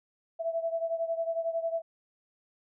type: beating tone pair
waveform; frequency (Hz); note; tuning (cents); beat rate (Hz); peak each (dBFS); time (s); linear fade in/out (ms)
sine; 659.3 / 670.3; E5 / E5; 0 / +29; 11; -30 / -34; 0.39-1.82; 20
effects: none